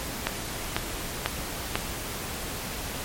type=click train; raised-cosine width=0.3 ms; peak=-7 dBFS; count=4; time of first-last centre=0.27-1.755 s; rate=2.02 Hz; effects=pink hiss -34 dBFS RMS until 3.04 s + MP3 64 kbps